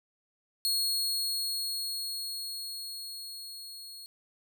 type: tone with level ramp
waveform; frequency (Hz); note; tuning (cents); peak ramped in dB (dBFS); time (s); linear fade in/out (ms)
sawtooth; 4320; C#8; -45; -23 to -41; 0.65-4.06; 0
effects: none